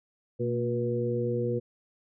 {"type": "harmonic tone with a mistuned harmonic", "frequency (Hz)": 120.7, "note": "B2", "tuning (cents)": -39, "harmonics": [1, 2, 3, 4], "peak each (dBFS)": [-31, -34, -32, -30], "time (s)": [0.39, 1.6], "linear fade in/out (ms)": 20, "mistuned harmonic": 2, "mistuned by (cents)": -69, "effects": []}